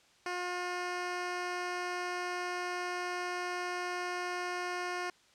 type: tone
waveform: 10% pulse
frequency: 357.5 Hz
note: F4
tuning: 41 cents sharp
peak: -26 dBFS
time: 0.26-5.1 s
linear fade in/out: 2 ms
effects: white hiss -64 dBFS RMS until 5.34 s + low-pass 6000 Hz 12 dB/octave